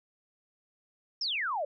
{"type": "exponential sweep", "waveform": "sine", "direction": "down", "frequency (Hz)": [5630, 546], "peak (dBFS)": -29, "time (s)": [1.21, 1.65], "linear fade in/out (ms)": 5, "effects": []}